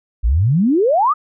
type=exponential sweep; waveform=sine; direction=up; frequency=50.2 to 1298 Hz; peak=-11 dBFS; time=0.23-1.14 s; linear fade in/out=20 ms; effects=none